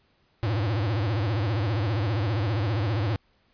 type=tone with vibrato; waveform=square; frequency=106.7 Hz; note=G#2; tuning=47 cents sharp; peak=-24 dBFS; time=0.43-3.16 s; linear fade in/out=0 ms; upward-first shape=triangle; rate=15 Hz; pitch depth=250 cents each way; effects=pink hiss -66 dBFS RMS until 3.53 s + resampled to 11025 Hz